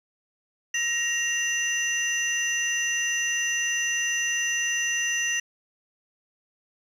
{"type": "tone cluster", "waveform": "sine", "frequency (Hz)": [1881, 2778, 5990], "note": ["A#6", "F7", "F#8"], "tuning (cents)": [15, -10, 20], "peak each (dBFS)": [-26, -27, -27], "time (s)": [0.74, 5.4], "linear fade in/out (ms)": 5, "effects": ["tanh soft clip ceiling -18 dBFS", "9-bit"]}